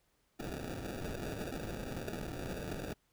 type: noise with sample-and-hold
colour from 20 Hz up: white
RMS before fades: -41 dBFS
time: 0.39-2.94 s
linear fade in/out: 10 ms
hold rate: 1050 Hz
effects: pink hiss -75 dBFS RMS until 3.12 s